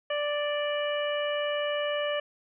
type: harmonic tone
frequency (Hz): 587.3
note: D5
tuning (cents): 0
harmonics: 1 / 2 / 3 / 4 / 5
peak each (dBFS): -28 / -37 / -36 / -40 / -36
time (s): 0.1-2.2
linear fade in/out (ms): 5
effects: none